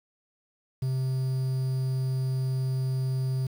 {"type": "tone with quantisation", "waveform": "triangle", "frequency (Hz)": 130.81, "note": "C3", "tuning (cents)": 0, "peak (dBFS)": -23, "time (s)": [0.82, 3.47], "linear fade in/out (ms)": 5, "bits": 8, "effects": []}